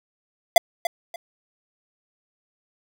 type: tone with echo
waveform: square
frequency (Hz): 684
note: F5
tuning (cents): -36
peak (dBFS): -9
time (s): 0.56-0.58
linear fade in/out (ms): 2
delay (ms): 290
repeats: 2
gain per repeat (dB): -12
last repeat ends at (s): 1.16
effects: none